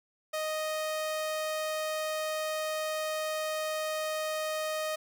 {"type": "tone", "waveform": "sawtooth", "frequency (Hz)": 622.3, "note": "D#5", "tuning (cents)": 0, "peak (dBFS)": -27, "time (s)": [0.33, 4.96], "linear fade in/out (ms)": 10, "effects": []}